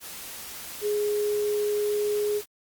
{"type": "tone in noise", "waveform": "sine", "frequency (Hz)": 416.6, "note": "G#4", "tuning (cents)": 5, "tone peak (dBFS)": -23, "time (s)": [0.81, 2.42], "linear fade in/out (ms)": 50, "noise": "white", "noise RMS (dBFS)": -39, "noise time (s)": [0, 2.46], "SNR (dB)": 13, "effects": ["Opus 48 kbps"]}